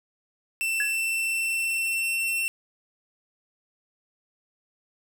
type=tone with pitch glide; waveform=45% pulse; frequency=2677 to 2702 Hz; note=E7 to E7; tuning=+26 to +42 cents; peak=-24 dBFS; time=0.61-2.48 s; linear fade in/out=0 ms; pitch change=+16 cents; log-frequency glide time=0.95-2.2 s
type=tone with exponential decay; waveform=sine; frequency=1685 Hz; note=G#6; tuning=25 cents sharp; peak=-22 dBFS; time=0.8-0.98 s; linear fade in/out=2 ms; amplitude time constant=38 ms
effects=none